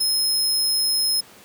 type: tone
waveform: sawtooth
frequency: 5150 Hz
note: E8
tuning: 41 cents flat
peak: -16 dBFS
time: 0-1.21 s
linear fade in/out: 10 ms
effects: pink hiss -47 dBFS RMS until 1.44 s + high-pass 150 Hz 12 dB/octave